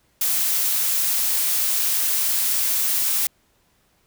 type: noise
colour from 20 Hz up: blue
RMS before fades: -21 dBFS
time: 0.21-3.27 s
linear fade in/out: 2 ms
effects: pink hiss -63 dBFS RMS until 4.06 s